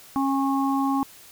harmonic tone, 272.9 Hz, C#4, 27 cents flat, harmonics 1 / 3 / 4, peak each -22 / -27 / -28 dBFS, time 0.16-1.03 s, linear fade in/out 0 ms, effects white hiss -48 dBFS RMS until 1.31 s

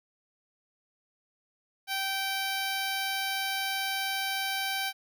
10% pulse tone, 777 Hz, G5, 16 cents flat, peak -21 dBFS, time 1.87-4.93 s, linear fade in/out 50 ms, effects none

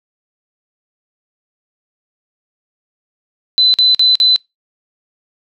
sine tone bursts, 4022 Hz, B7, 31 cents sharp, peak -7 dBFS, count 4, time 3.58-4.361 s, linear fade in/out 0 ms, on 160 ms, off 47 ms, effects noise-tail reverb RT60 0.2 s tail -26 dB re dry

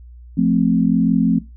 sine chord, F major, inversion none, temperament equal, 174.61 / 220 / 261.6 Hz, F3 / A3 / C4, 0 / 0 / 0 cents, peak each -17 dBFS, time 0.37-1.39 s, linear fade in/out 10 ms, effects noise-tail reverb RT60 0.2 s tail -17 dB re dry + added 60 Hz sine -37 dBFS peak until 1.56 s

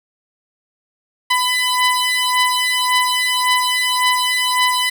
15% pulse beating tone pair, 1000 / 1001.8 Hz, B5 / B5, +21 / +24 cents, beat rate 1.8 Hz, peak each -11 dBFS, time 1.3-4.9 s, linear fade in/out 10 ms, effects none

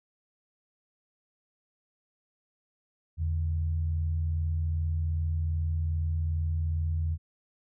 sine tone pair together, 82.29 / 144.8 Hz, E2 / D3, -2 / -24 cents, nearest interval minor seventh, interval 978 cents, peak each -26 / -38 dBFS, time 3.17-7.18 s, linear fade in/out 50 ms, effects none

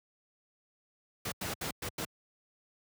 pink noise bursts at uneven times, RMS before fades -36 dBFS, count 5, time 1.25-1.32 / 1.41-1.54 / 1.61-1.71 / 1.82-1.89 / 1.98-2.05 s, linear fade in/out 5 ms, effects high-pass 80 Hz 12 dB/octave

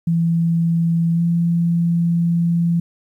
sine tone with pitch glide, 167.1 to 169.73 Hz, E3 to F3, +24 to -49 cents, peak -14 dBFS, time 0.07-2.8 s, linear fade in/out 5 ms, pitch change +27 cents, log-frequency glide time 1.14-1.21 s, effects 9-bit

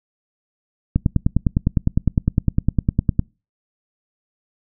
click train, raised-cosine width 5 ms, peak -3 dBFS, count 23, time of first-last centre 0.96-3.194 s, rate 9.85 Hz, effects noise-tail reverb RT60 0.3 s tail -26 dB re dry

